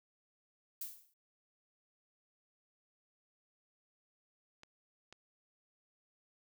violet noise with exponential decay, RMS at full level -39 dBFS, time 0.81-1.14 s, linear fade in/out 5 ms, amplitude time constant 71 ms
clicks, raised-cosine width 0.2 ms, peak -36 / -35 dBFS, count 2, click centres 4.634 / 5.126 s
effects none

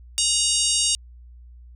harmonic tone with a mistuned harmonic, 932.3 Hz, A#5, in tune, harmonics 3 / 4 / 5 / 6 / 7 / 8 / 9 / 10, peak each -27 / -27 / -27 / -27 / -27 / -27 / -27 / -27 dBFS, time 0.18-0.95 s, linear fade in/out 0 ms, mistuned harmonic 3, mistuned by +36 cents, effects added 60 Hz sine -42 dBFS peak until 1.75 s

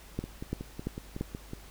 two click trains, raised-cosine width 3 ms, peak -24 / -18 dBFS, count 8 / 4, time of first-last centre 0.24-1.534 / 0.19-1.21 s, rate 5.41 / 2.94 Hz, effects added 50 Hz sine -50 dBFS peak until 1.7 s + pink hiss -53 dBFS RMS until 1.7 s

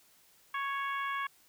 harmonic tone, 554.4 Hz, C#5, in tune, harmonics 2 / 3 / 4 / 5 / 6, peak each -34 / -38 / -41 / -48 / -49 dBFS, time 0.54-1.27 s, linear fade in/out 5 ms, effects white hiss -64 dBFS RMS until 1.48 s

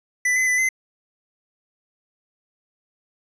square tone with pitch steps, 1990 / 2034 / 1996 / 2057 Hz, B6 / C7 / B6 / C7, +13 / -50 / +18 / -30 cents, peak -18 dBFS, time 0.25-0.69 s, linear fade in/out 5 ms, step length 110 ms, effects resampled to 22050 Hz + 10-bit

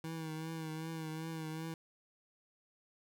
25% pulse tone with vibrato, 160 Hz, D#3, 49 cents sharp, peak -36 dBFS, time 0.04-1.74 s, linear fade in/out 2 ms, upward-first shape triangle, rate 2.6 Hz, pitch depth 43 cents each way, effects none

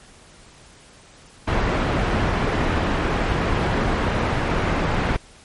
pink low-pass noise, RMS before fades -21 dBFS, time 1.47-5.17 s, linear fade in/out 10 ms, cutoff 2000 Hz, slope 12 dB/octave, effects pink hiss -48 dBFS RMS until 5.44 s + MP3 48 kbps

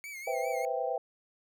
45% pulse tone with vibrato, 2210 Hz, C#7, 6 cents flat, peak -40 dBFS, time 0.04-0.65 s, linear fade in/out 0 ms, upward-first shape sine, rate 5 Hz, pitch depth 85 cents each way
sine chord, C major seventh, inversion third, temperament equal, 493.9 / 523.3 / 659.3 / 784 Hz, B4 / C5 / E5 / G5, 0 / 0 / 0 / 0 cents, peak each -35 dBFS, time 0.27-0.98 s, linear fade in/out 5 ms
effects none

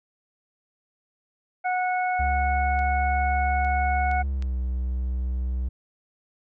harmonic tone, 733 Hz, F#5, 16 cents flat, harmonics 1 / 2 / 3, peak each -23 / -31 / -32 dBFS, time 1.64-4.23 s, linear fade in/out 20 ms
triangle tone with pitch glide, 70.7 to 62.99 Hz, C#2 to B1, +35 to +35 cents, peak -22 dBFS, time 2.19-5.69 s, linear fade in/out 10 ms, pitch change -200 cents, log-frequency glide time 4.17-4.56 s
clicks, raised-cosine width 0.2 ms, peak -28 / -31 / -27 / -24 dBFS, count 4, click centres 2.791 / 3.648 / 4.114 / 4.424 s
effects none

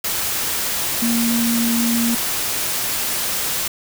sine tone in noise, 233.1 Hz, A#3, in tune, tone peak -17 dBFS, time 1.02-2.15 s, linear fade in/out 5 ms, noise white, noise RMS -22 dBFS, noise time 0.04-3.68 s, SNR +2 dB, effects none

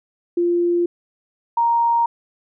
sine tone pair in turn, 347.1 / 934.2 Hz, F4 / A#5, -11 / +3 cents, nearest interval octave + perfect fourth, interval 1714 cents, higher second, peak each -15 / -14 dBFS, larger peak second, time 0.37-0.86 / 1.57-2.06 s, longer neither, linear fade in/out 5 ms, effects none

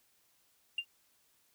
sine tone with exponential decay, 2794 Hz, F7, in tune, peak -26 dBFS, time 0.78-0.85 s, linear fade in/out 5 ms, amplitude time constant 15 ms, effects tanh soft clip ceiling -28 dBFS + white hiss -71 dBFS RMS until 1.54 s

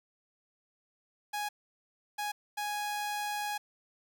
sawtooth tone bursts at uneven times, 830.6 Hz, G#5, in tune, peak -29 dBFS, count 3, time 1.33-1.49 / 2.18-2.32 / 2.57-3.58 s, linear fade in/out 10 ms, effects 10-bit

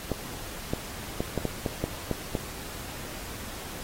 clicks, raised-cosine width 2 ms, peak -13 dBFS, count 9, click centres 0.117 / 0.735 / 1.205 / 1.377 / 1.453 / 1.662 / 1.84 / 2.113 / 2.352 s, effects pink hiss -40 dBFS RMS until 3.83 s + AAC 48 kbps

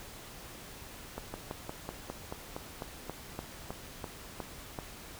slowing click train, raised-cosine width 1 ms, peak -23 dBFS, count 15, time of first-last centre 1.18-4.788 s, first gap 160 ms, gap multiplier 1.07, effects pink hiss -48 dBFS RMS until 5.19 s

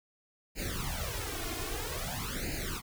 pink noise with flanger, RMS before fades -36 dBFS, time 0.55-2.82 s, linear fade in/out 50 ms, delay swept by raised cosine 0.43 to 2.83 ms, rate 0.51 Hz, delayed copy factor +1, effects none

